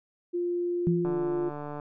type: tone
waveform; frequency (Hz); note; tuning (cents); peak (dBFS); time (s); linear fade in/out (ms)
sine; 350.1; F4; +4; -26; 0.33-1.5; 20
type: tone with exponential decay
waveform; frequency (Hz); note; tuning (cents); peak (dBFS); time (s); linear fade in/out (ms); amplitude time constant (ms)
sine; 169.7; F3; -49; -20; 0.87-1.52; 0; 140
type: click train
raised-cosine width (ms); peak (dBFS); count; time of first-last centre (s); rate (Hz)
1; -24; 111; 1.05-1.798; 147
effects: none